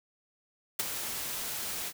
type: noise with ADSR envelope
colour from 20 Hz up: white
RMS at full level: -27 dBFS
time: 0.79-1.93 s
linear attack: 7 ms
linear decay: 20 ms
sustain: -9 dB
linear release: 55 ms
effects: none